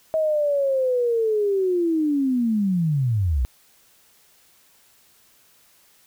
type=linear sweep; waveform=sine; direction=down; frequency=640 to 56.9 Hz; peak=-18 dBFS; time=0.14-3.45 s; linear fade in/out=0 ms; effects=white hiss -57 dBFS RMS until 6.06 s